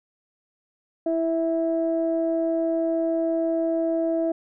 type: tone pair together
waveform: sine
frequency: 329.6 / 655.8 Hz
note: E4 / E5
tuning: 0 / -9 cents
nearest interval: octave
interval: 1191 cents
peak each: -23 dBFS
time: 1.06-4.32 s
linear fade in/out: 5 ms
effects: tanh soft clip ceiling -13 dBFS